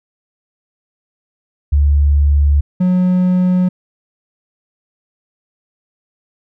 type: tone pair in turn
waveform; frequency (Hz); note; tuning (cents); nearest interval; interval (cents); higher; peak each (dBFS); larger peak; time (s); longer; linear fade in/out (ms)
sine / triangle; 72.1 / 182; D2 / F#3; -31 / -28; octave + major third; 1603; second; -8; neither; 1.72-2.61 / 2.8-3.69; neither; 10
effects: none